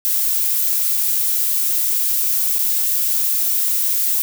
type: noise with dropouts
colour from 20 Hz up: violet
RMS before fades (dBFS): -18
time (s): 0.05-4.22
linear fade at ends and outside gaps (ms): 0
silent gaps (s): 0.969-0.973 / 2.585-2.59
effects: none